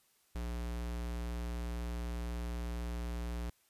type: tone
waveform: square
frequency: 59 Hz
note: A#1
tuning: 22 cents sharp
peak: -37 dBFS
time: 0.35-3.5 s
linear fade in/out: 5 ms
effects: white hiss -71 dBFS RMS until 3.69 s + resampled to 32000 Hz